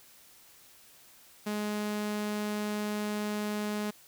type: tone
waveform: sawtooth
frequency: 209.5 Hz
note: G#3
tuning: 15 cents sharp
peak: -27 dBFS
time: 1.46-3.91 s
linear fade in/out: 10 ms
effects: white hiss -57 dBFS RMS until 4.07 s